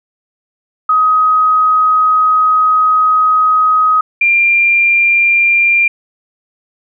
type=tone pair in turn; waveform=sine; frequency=1260 / 2386 Hz; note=D#6 / D7; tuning=+21 / +27 cents; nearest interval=major seventh; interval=1106 cents; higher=second; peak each=-7 dBFS; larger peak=neither; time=0.89-4.01 / 4.21-5.88 s; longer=first; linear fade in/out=5 ms; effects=none